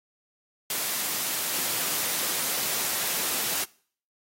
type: high-pass noise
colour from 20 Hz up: white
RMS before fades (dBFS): -28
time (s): 0.7-3.64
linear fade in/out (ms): 2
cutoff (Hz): 150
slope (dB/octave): 12
effects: noise-tail reverb RT60 0.5 s tail -23 dB re dry + AAC 48 kbps